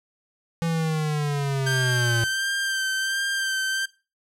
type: linear sweep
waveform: square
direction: down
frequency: 167.6 to 114.4 Hz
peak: -23 dBFS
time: 0.62-2.24 s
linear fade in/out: 0 ms
type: tone with vibrato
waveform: sawtooth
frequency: 1571 Hz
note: G6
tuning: 3 cents sharp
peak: -20 dBFS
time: 1.66-3.86 s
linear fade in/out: 10 ms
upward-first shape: sine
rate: 1.4 Hz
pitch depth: 26 cents each way
effects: noise-tail reverb RT60 0.3 s tail -19 dB re dry + low-pass 11000 Hz 12 dB/octave